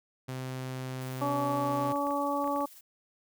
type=tone; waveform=sawtooth; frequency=129.6 Hz; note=C3; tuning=16 cents flat; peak=-31 dBFS; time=0.28-1.93 s; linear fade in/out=10 ms
type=noise with tremolo; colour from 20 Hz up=blue; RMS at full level=-50 dBFS; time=1.01-2.81 s; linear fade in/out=5 ms; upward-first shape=triangle; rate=20 Hz; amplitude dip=50%
type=harmonic tone; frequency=284.6 Hz; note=C#4; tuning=46 cents sharp; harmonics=1 / 2 / 3 / 4; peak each=-33 / -33 / -33 / -33 dBFS; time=1.21-2.66 s; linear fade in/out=10 ms
type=clicks; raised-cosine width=0.5 ms; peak=-32 dBFS; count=7; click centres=1.959 / 2.069 / 2.108 / 2.443 / 2.476 / 2.561 / 2.607 s
effects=none